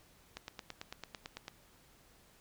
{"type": "click train", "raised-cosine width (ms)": 0.2, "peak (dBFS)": -25, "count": 11, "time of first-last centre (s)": [0.37, 1.481], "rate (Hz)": 9, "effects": ["pink hiss -64 dBFS RMS until 2.4 s"]}